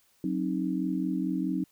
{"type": "chord", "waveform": "sine", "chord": "C diminished", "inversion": "second", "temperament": "equal with one note detuned", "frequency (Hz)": [185, 266.4, 311.1], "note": ["Gb3", "C4", "Eb4"], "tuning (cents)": [0, 31, 0], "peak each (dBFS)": -31, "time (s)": [0.24, 1.64], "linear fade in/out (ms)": 2, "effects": ["white hiss -66 dBFS RMS until 1.71 s"]}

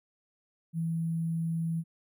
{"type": "tone with sample-and-hold", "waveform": "sine", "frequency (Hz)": 164.6, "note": "E3", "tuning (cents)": -2, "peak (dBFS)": -28, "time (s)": [0.73, 1.84], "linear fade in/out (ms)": 50, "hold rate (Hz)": 11025, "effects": []}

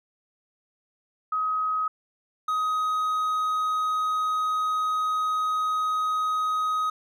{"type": "tone pair in turn", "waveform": ["sine", "triangle"], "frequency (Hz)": [1265, 1258.2], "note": ["D#6", "D#6"], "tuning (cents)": [28, 19], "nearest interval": "unison", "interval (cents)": 9, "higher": "first", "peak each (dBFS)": [-23, -21], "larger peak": "second", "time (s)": [[1.32, 1.88], [2.48, 6.9]], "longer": "second", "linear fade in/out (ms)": 5, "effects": []}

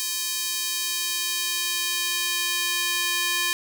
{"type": "tone with high-pass filter sweep", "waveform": "square", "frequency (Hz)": 349.2, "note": "F4", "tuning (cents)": 0, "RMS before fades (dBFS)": -26, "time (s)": [0, 3.53], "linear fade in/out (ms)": 0, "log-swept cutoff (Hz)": [4600, 2100], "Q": 0.87, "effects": []}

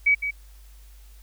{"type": "tone with echo", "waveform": "sine", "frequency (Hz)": 2273, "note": "C#7", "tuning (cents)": 43, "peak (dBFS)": -15, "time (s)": [0.06, 0.15], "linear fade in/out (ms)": 10, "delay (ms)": 160, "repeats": 1, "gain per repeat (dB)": -9, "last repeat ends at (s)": 0.31, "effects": ["added 50 Hz sine -45 dBFS peak until 1.22 s", "white hiss -58 dBFS RMS until 1.22 s"]}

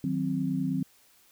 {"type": "chord", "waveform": "sine", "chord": "C diminished", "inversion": "first", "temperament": "equal", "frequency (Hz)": [155.56, 185, 261.6], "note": ["Eb3", "Gb3", "C4"], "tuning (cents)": [0, 0, 0], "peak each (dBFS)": [-32, -31, -29], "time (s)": [0.04, 0.83], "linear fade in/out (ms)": 2, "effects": ["white hiss -61 dBFS RMS until 1.31 s"]}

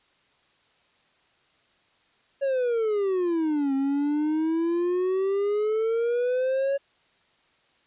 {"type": "exponential two-way sweep", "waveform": "triangle", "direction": "down then up", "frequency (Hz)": [560, 268.7, 560], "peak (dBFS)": -20, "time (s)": [2.41, 6.78], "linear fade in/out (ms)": 20, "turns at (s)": 3.74, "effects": ["white hiss -64 dBFS RMS until 7.86 s", "resampled to 8000 Hz"]}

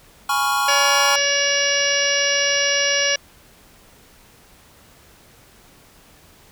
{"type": "chord", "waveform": "square", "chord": "C# dominant seventh", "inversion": "second", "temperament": "equal", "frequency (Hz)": [830.6, 987.8, 1108.7, 1396.9], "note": ["G#5", "B5", "C#6", "E#6"], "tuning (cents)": [0, 0, 0, 0], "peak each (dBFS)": [-24, -28, -22, -24], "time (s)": [0.29, 1.16], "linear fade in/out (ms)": 5}
{"type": "harmonic tone", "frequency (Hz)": 567, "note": "C#5", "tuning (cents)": 39, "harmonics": [1, 2, 3, 4, 5, 6, 7, 8, 9, 10], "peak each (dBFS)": [-24, -35, -23, -25, -23, -32, -31, -35, -27, -23], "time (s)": [0.68, 3.16], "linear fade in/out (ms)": 5}
{"effects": ["pink hiss -50 dBFS RMS until 6.51 s"]}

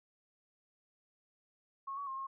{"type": "tone with pitch steps", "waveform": "sine", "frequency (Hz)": [1090, 1127, 1067, 1078], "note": ["C#6", "C#6", "C6", "C#6"], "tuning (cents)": [-29, 28, 34, -49], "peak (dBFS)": -38, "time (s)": [1.87, 2.27], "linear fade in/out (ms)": 10, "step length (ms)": 100, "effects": []}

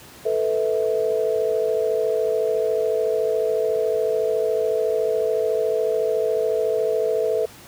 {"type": "chord", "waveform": "sine", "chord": "A suspended second", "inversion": "none", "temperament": "equal with one note detuned", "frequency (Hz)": [440, 493.9, 647.6], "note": ["A4", "B4", "E5"], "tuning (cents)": [0, 0, -31], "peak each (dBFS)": [-21, -24, -25], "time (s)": [0.25, 7.46], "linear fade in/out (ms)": 10, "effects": ["pink hiss -44 dBFS RMS until 7.67 s", "high-pass 80 Hz 12 dB/octave"]}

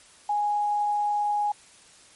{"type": "tone", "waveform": "sine", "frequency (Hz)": 829, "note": "G#5", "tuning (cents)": -3, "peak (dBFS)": -22, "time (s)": [0.29, 1.52], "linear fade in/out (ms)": 5, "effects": ["white hiss -53 dBFS RMS until 2.15 s", "MP3 48 kbps"]}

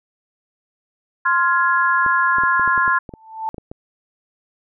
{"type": "chord", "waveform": "sine", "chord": "F minor", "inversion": "second", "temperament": "just", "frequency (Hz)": [1047.7, 1396.9, 1676.3], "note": ["C6", "F6", "Ab6"], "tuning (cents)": [2, 0, 16], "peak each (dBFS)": [-17, -19, -19], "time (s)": [1.25, 2.99], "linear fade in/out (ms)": 10}
{"type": "clicks", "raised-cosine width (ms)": 2, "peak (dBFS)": -19, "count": 12, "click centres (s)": [2.063, 2.384, 2.436, 2.596, 2.677, 2.778, 2.879, 3.092, 3.138, 3.544, 3.582, 3.715]}
{"type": "tone with exponential growth", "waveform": "sine", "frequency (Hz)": 884, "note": "A5", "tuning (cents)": 8, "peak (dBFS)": -18, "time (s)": [3.09, 3.49], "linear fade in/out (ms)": 0, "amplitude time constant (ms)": 85}
{"effects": []}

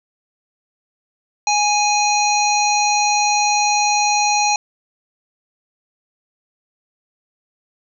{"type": "harmonic tone", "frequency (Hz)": 830, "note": "G#5", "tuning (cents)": -1, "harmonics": [1, 3, 5, 7, 8], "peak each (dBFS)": [-16, -21, -23, -24, -25], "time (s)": [1.47, 4.56], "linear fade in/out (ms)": 2, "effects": []}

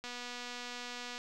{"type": "click train", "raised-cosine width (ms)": 0.2, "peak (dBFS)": -26, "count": 279, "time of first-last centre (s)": [0.04, 1.179], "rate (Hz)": 244, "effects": []}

